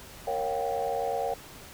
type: chord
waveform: sine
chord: G half-diminished seventh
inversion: first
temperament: equal with one note detuned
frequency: 466.2 / 554.4 / 713.5 / 784 Hz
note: Bb4 / Db5 / F5 / G5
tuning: 0 / 0 / +37 / 0 cents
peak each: -32 dBFS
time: 0.27-1.34 s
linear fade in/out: 5 ms
effects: tanh soft clip ceiling -19 dBFS + pink hiss -47 dBFS RMS until 1.73 s